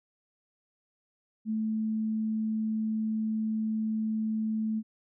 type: tone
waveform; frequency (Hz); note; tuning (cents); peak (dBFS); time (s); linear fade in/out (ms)
sine; 218.7; A3; -10; -27; 1.45-4.83; 50
effects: none